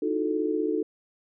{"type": "tone cluster", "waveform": "sine", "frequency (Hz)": [307.5, 328.2, 362.6, 437.9], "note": ["D#4", "E4", "F#4", "A4"], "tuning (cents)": [-20, -8, -35, -8], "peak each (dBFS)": [-28, -35, -30, -28], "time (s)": [0.02, 0.83], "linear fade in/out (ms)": 5, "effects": []}